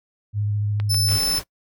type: tone with vibrato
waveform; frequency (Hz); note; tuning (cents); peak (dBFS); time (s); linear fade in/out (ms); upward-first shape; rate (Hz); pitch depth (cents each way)
sine; 103.83; G#2; 0; -20; 0.33-1.2; 50; sine; 14; 18
type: click train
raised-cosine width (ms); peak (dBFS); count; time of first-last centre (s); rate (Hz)
0.3; -17; 5; 0.8-1.379; 6.91
type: tone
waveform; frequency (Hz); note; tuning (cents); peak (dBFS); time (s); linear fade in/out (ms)
sawtooth; 5274; E8; 0; -17; 0.89-1.4; 20
type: noise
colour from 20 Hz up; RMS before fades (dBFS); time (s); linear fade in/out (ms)
pink; -31; 1.06-1.44; 50
effects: noise-tail reverb RT60 0.1 s tail -22 dB re dry